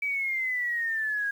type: exponential sweep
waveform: sine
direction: down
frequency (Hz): 2300 to 1628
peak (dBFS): -26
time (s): 0.02-1.31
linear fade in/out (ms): 5
effects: 9-bit